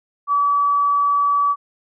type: tone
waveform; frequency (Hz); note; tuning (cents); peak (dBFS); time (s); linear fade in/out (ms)
sine; 1146; D6; -43; -14; 0.27-1.56; 50
effects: none